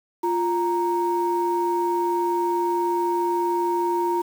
sine tone pair together, 349.2 / 932.3 Hz, F4 / A#5, 0 / 0 cents, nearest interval octave + perfect fourth, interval 1700 cents, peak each -22 dBFS, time 0.23-4.22 s, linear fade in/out 10 ms, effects tanh soft clip ceiling -13 dBFS + 7-bit

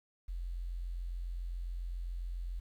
sine tone, 43.65 Hz, F1, in tune, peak -36 dBFS, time 0.28-2.6 s, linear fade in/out 10 ms, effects 11-bit

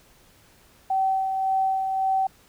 sine tone with tremolo, 767 Hz, G5, 38 cents flat, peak -19 dBFS, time 0.9-2.27 s, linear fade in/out 5 ms, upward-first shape sine, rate 1.8 Hz, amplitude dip 40%, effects pink hiss -56 dBFS RMS until 2.48 s

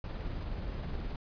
brown noise with tremolo, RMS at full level -36 dBFS, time 0.04-1.16 s, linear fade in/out 2 ms, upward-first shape sine, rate 19 Hz, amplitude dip 30%, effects resampled to 11025 Hz

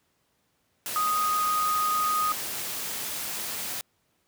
sine tone in noise, 1244.5 Hz, D#6, in tune, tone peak -23 dBFS, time 0.96-2.32 s, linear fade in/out 0 ms, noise white, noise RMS -33 dBFS, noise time 0.86-3.81 s, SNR +7 dB, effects pink hiss -71 dBFS RMS until 4.27 s + high-pass 80 Hz 12 dB/octave

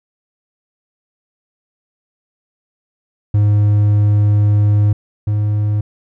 triangle tone pair in turn, 103.83 / 104.79 Hz, G#2 / G#2, 0 / +16 cents, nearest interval unison, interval 16 cents, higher second, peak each -7 / -11 dBFS, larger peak first, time 3.34-4.93 / 5.27-5.81 s, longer first, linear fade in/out 5 ms, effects none

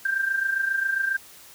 sine tone with amplitude modulation, 1580 Hz, G6, 13 cents sharp, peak -19 dBFS, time 0.05-1.17 s, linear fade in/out 5 ms, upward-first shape sine, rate 27.4 Hz, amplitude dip 65%, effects white hiss -48 dBFS RMS until 1.54 s

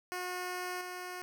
10% pulse tone with level steps, 361.8 Hz, F#4, 39 cents flat, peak -28 / -32 dBFS, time 0.12-1.22 s, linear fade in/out 0 ms, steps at 0.81 s, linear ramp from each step 2 ms, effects none

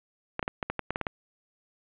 clicks, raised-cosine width 0.5 ms, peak -14 dBFS, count 10, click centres 0.394 / 0.428 / 0.479 / 0.628 / 0.7 / 0.793 / 0.906 / 0.959 / 1.013 / 1.068 s, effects resampled to 8000 Hz + 8-bit

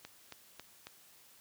click train, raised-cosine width 0.2 ms, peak -28 dBFS, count 4, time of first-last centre 0.05-0.87 s, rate 3.66 Hz, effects white hiss -61 dBFS RMS until 1.4 s + high-pass 60 Hz 12 dB/octave

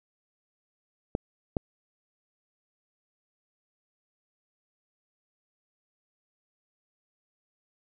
clicks, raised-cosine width 2 ms, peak -13 dBFS, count 2, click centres 1.151 / 1.568 s, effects none

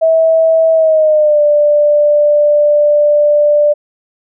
sine tone with pitch glide, 648 to 590.8 Hz, E5 to D5, -30 to +10 cents, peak -6 dBFS, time 0.01-3.74 s, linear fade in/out 20 ms, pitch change -160 cents, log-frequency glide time 0.73-1.41 s, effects none

